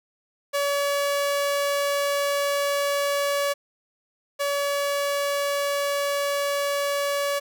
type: tone pair in turn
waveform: sawtooth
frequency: 568 / 568 Hz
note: C#5 / C#5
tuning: +42 / +42 cents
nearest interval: unison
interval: 0 cents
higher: neither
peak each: -18 / -19 dBFS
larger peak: first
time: 0.53-3.54 / 4.39-7.4 s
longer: neither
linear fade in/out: 20 ms
effects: none